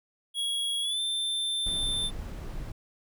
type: tone with pitch glide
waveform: square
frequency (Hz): 3322 to 3560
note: G#7 to A7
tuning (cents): 0 to +20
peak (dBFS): -28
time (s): 0.34-2.11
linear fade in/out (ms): 50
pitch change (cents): +120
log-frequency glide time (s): 0.81-1
type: noise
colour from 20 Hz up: brown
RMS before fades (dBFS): -36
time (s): 1.66-2.72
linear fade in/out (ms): 5
effects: none